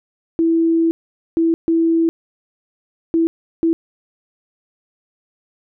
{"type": "tone bursts at uneven times", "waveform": "sine", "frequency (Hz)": 329.6, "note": "E4", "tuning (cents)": 0, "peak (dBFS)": -12, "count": 5, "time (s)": [[0.39, 0.91], [1.37, 1.54], [1.68, 2.09], [3.14, 3.27], [3.63, 3.73]], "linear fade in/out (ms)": 0, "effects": []}